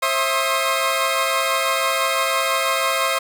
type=tone cluster; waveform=20% pulse; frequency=535 / 660 / 1064 / 1252 Hz; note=C5 / E5 / C6 / D#6; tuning=+38 / +2 / +29 / +10 cents; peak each=-19 dBFS; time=0.02-3.19 s; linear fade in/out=10 ms; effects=none